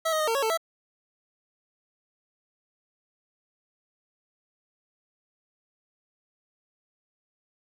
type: tone with pitch steps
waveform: 25% pulse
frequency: 649 / 626 / 617 / 454.6 / 553 / 443.5 / 658 Hz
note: E5 / D#5 / D#5 / A#4 / C#5 / A4 / E5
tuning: -27 / +10 / -15 / -43 / -4 / +14 / -3 cents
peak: -20 dBFS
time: 0.05-0.575 s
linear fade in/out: 10 ms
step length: 75 ms
effects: none